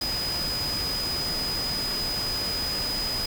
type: tone in noise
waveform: sine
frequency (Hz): 4978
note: D#8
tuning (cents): 0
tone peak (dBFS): -27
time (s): 0.01-3.26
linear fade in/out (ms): 5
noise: pink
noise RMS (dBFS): -33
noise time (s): 0.01-3.26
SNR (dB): +3
effects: none